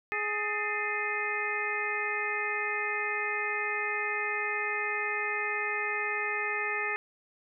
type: harmonic tone with a mistuned harmonic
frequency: 418 Hz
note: G#4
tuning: 11 cents sharp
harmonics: 1 / 2 / 3 / 4 / 5 / 6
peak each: -38 / -39 / -37 / -34 / -34 / -36 dBFS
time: 0.12-6.96 s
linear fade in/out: 0 ms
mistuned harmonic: 4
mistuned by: +110 cents
effects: none